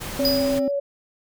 pink noise, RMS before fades -32 dBFS, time 0-0.6 s, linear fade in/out 20 ms
sine tone with vibrato, 564 Hz, C#5, 30 cents sharp, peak -21 dBFS, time 0.19-0.8 s, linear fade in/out 10 ms, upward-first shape sine, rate 10 Hz, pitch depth 8 cents each way
triangle tone, 265.9 Hz, C4, 28 cents sharp, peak -21 dBFS, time 0.19-0.68 s, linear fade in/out 2 ms
square tone with exponential decay, 4932 Hz, D#8, 16 cents flat, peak -18 dBFS, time 0.25-0.71 s, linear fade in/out 1 ms, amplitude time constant 100 ms
effects none

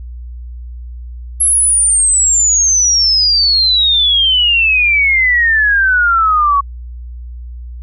sine exponential sweep, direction down, 11175 to 1108.7 Hz, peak -8 dBFS, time 1.4-6.61 s, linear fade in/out 10 ms, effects added 60 Hz sine -25 dBFS peak until 7.82 s

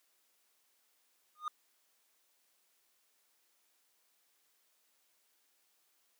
triangle tone with exponential growth, 1225 Hz, D#6, 27 cents flat, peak -29 dBFS, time 1.35-1.48 s, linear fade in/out 2 ms, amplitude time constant 27 ms, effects white hiss -74 dBFS RMS until 6.19 s + high-pass 300 Hz 12 dB/octave

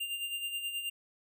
square tone with tremolo, 2794 Hz, F7, in tune, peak -33 dBFS, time 0-0.9 s, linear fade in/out 10 ms, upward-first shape sine, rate 9.4 Hz, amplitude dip 55%, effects none

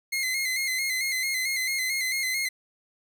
sawtooth tone with vibrato, 2093 Hz, C7, in tune, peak -22 dBFS, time 0.12-2.49 s, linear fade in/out 10 ms, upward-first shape square, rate 4.5 Hz, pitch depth 44 cents each way, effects none

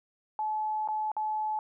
sine tone with dropouts, 860 Hz, A5, 40 cents flat, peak -28 dBFS, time 0.39-1.59 s, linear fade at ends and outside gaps 1 ms, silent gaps 0.876-0.886 / 1.117-1.166 s, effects none

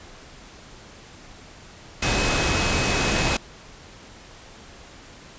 sine tone in noise, 2551 Hz, D#7, 43 cents sharp, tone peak -29 dBFS, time 2.02-3.37 s, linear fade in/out 5 ms, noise pink, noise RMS -22 dBFS, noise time 2.02-3.37 s, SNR -10 dB, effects pink hiss -45 dBFS RMS until 5.38 s + resampled to 16000 Hz

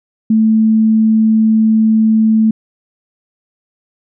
sine tone, 220 Hz, A3, in tune, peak -7 dBFS, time 0.3-2.51 s, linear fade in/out 5 ms, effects none

